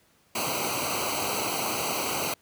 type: noise with comb filter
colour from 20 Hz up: pink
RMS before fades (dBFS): -29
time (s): 0.35-2.34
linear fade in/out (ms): 5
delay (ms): 0.57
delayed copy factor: -1
effects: pink hiss -63 dBFS RMS until 2.41 s + high-pass 80 Hz 12 dB/octave